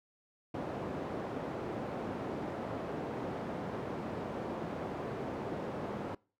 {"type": "band-pass noise", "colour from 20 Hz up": "white", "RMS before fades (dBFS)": -39, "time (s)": [0.54, 6.15], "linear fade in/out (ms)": 5, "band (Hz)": [110, 580], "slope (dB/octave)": 12, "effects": ["noise-tail reverb RT60 0.4 s tail -25 dB re dry"]}